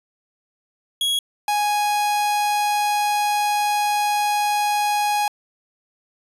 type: tone pair in turn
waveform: 45% pulse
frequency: 3322 / 830.5 Hz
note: G#7 / G#5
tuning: 0 / 0 cents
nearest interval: 2 octaves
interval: 2400 cents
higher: first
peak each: -18 dBFS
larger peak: neither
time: 1.01-1.19 / 1.48-5.28 s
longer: second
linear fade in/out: 2 ms
effects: resampled to 32000 Hz